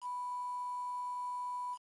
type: tone with quantisation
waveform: sine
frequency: 987.8 Hz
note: B5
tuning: in tune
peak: -36 dBFS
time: 0.01-1.78 s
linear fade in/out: 50 ms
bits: 9
effects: MP3 48 kbps

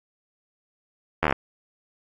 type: slowing click train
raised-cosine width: 0.5 ms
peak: -5 dBFS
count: 8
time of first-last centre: 1.23-1.325 s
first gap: 12 ms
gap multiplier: 1.04
effects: AAC 48 kbps

